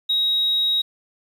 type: tone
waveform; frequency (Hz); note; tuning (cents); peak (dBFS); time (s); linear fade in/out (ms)
sine; 3800; A#7; +33; -16; 0.09-0.82; 10
effects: tanh soft clip ceiling -13 dBFS + 8-bit